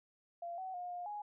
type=tone with pitch steps; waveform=sine; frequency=688 / 753 / 714 / 709 / 831 Hz; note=F5 / F#5 / F5 / F5 / G#5; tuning=-26 / +30 / +38 / +26 / +1 cents; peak=-40 dBFS; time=0.42-1.22 s; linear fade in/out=5 ms; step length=160 ms; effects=none